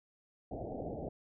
white low-pass noise, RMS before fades -41 dBFS, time 0.51-1.09 s, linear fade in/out 5 ms, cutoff 760 Hz, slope 96 dB/octave, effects none

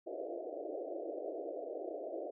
white band-pass noise, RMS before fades -42 dBFS, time 0.06-2.31 s, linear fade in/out 10 ms, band 300 to 690 Hz, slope 96 dB/octave, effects none

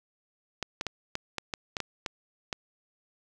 clicks, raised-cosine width 0.2 ms, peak -14 dBFS, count 10, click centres 0.627 / 0.811 / 0.867 / 1.154 / 1.383 / 1.538 / 1.768 / 1.803 / 2.062 / 2.528 s, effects none

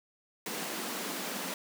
pink high-pass noise, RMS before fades -37 dBFS, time 0.46-1.54 s, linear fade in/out 2 ms, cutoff 180 Hz, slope 48 dB/octave, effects none

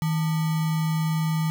sine tone with sample-and-hold, 159 Hz, D#3, 38 cents sharp, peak -21 dBFS, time 0.02-1.5 s, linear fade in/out 0 ms, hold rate 1050 Hz, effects none

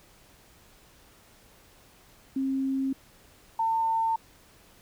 sine tone pair in turn, 268 / 901.4 Hz, C4 / A5, +42 / +42 cents, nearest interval octave + major sixth, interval 2100 cents, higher second, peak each -25 / -23 dBFS, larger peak second, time 2.36-2.93 / 3.59-4.16 s, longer neither, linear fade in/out 5 ms, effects pink hiss -57 dBFS RMS until 4.81 s

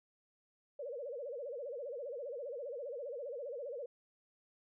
sine tone with vibrato, 523.3 Hz, C5, in tune, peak -40 dBFS, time 0.79-3.86 s, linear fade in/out 5 ms, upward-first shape sine, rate 15 Hz, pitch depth 210 cents each way, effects none

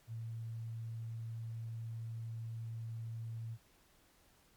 sine tone, 113.9 Hz, A#2, 40 cents flat, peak -40 dBFS, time 0.07-3.58 s, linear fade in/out 50 ms, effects pink hiss -68 dBFS RMS until 4.56 s + MP3 96 kbps

